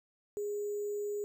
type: tone with sample-and-hold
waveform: sine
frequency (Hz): 412.7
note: G#4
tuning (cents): -11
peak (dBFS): -33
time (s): 0.37-1.24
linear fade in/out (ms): 0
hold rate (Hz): 7350
effects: none